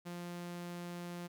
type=tone; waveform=sawtooth; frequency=174.61 Hz; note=F3; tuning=in tune; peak=-38 dBFS; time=0.05-1.28 s; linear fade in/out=20 ms; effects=none